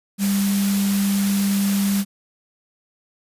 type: tone in noise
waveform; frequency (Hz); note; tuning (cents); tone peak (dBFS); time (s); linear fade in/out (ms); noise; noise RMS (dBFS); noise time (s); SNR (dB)
sine; 198.7; G3; +24; -17; 0.18-2.05; 50; white; -28; 0.18-2.05; +8
effects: resampled to 32000 Hz